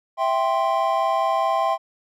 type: chord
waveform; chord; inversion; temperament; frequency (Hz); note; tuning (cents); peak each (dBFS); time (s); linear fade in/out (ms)
triangle; C major; first; equal; 659.3 / 784 / 1046.5; E5 / G5 / C6; 0 / 0 / 0; -21; 0.17-1.78; 50
effects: none